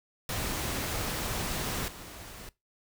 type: noise with level steps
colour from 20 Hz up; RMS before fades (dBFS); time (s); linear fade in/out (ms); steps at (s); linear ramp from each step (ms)
pink; -33 / -45; 0.29-2.49; 2; 1.88; 2
effects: noise-tail reverb RT60 0.2 s tail -20 dB re dry